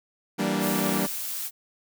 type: chord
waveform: sawtooth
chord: E half-diminished seventh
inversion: none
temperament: equal with one note detuned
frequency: 164.81 / 194.08 / 233.1 / 293.7 Hz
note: E3 / G3 / Bb3 / D4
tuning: 0 / -17 / 0 / 0 cents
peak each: -29 / -23 / -26 / -26 dBFS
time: 0.38-1.07 s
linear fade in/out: 20 ms
type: noise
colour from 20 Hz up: blue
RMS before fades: -32 dBFS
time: 0.59-1.51 s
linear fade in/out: 50 ms
effects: none